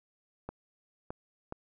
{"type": "clicks", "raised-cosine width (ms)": 1, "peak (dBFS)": -24, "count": 3, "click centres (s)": [0.49, 1.105, 1.524], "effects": []}